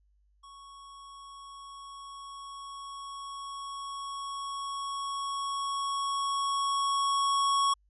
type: tone with level ramp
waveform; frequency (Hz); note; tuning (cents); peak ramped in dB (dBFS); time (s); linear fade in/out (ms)
square; 1108.7; C#6; 0; -49 to -24; 0.43-7.74; 10
effects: added 50 Hz sine -64 dBFS peak until 7.89 s + resampled to 24000 Hz